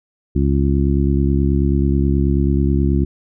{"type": "harmonic tone", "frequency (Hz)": 69.3, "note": "C#2", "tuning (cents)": 0, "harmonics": [1, 2, 3, 4, 5], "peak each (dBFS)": [-16, -19, -21, -22, -23], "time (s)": [0.35, 3.05], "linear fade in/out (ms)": 10, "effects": []}